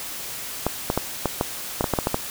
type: clicks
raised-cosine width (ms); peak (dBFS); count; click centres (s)
1; -6; 11; 0.666 / 0.901 / 0.976 / 1.257 / 1.411 / 1.809 / 1.842 / 1.937 / 1.988 / 2.071 / 2.144
effects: white hiss -33 dBFS RMS until 2.3 s